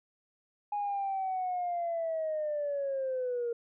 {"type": "linear sweep", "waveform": "sine", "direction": "down", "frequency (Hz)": [830, 466.2], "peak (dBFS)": -29, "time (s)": [0.72, 3.53], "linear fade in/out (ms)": 5, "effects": ["tanh soft clip ceiling -26 dBFS"]}